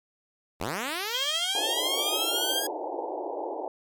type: linear sweep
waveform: 5% pulse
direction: up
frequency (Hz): 67.3 to 1661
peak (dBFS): -18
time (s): 0.6-2.67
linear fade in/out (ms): 5
type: tone with tremolo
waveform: sine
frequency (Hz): 3220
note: G7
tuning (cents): +46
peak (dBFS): -25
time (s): 1.13-2.62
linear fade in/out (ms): 20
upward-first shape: sine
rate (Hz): 14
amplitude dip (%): 50
type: band-pass noise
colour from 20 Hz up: white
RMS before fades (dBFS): -33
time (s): 1.55-3.68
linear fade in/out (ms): 2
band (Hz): 300 to 910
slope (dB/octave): 96
effects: MP3 96 kbps